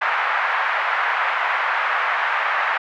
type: band-pass noise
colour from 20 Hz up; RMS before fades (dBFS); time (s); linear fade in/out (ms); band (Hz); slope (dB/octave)
white; -21; 0.01-2.78; 10; 770 to 1900; 24
effects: none